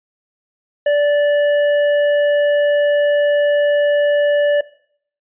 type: tone with tanh clipping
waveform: sine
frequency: 583 Hz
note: D5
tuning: 13 cents flat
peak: -13 dBFS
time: 0.86-4.61 s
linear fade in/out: 5 ms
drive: 10 dB
effects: noise-tail reverb RT60 0.6 s tail -19 dB re dry + resampled to 8000 Hz